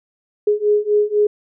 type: beating tone pair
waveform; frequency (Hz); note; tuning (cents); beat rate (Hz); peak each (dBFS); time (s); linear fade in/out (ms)
sine; 415.3 / 419.3; G#4 / G#4; 0 / +17; 4; -17 / -16; 0.47-1.27; 5
effects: none